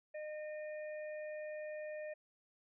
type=harmonic tone; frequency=610 Hz; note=D#5; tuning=34 cents flat; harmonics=1 / 3 / 4; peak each=-42 / -53 / -57 dBFS; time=0.14-2.14 s; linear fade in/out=10 ms; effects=none